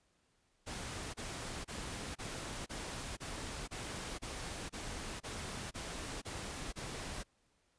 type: noise bursts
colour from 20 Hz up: pink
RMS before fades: -43 dBFS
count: 13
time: 0.66-7.236 s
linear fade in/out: 20 ms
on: 480 ms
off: 28 ms
effects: pink hiss -75 dBFS RMS until 7.78 s + resampled to 22050 Hz